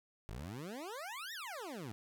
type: exponential two-way sweep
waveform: 20% pulse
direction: up then down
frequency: 48.03 to 1916 to 98.9 Hz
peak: -38 dBFS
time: 0.29-1.92 s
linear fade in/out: 0 ms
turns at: 1.33 s
effects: none